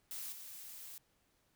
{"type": "noise with level steps", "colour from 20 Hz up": "blue", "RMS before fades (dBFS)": [-44, -50], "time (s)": [0.11, 0.98], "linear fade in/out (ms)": 0, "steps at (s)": 0.32, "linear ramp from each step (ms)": 5, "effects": ["pink hiss -75 dBFS RMS until 1.55 s"]}